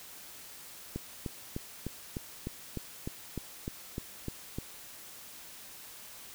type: click train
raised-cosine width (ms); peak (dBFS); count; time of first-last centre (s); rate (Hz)
3; -22; 13; 0.96-4.585; 3.31
effects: white hiss -49 dBFS RMS until 6.34 s